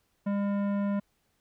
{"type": "tone with tanh clipping", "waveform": "sine", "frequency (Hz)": 201.4, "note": "G3", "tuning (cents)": 47, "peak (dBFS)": -28, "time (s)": [0.26, 1], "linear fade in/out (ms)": 10, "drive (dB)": 15, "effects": ["pink hiss -73 dBFS RMS until 1.4 s"]}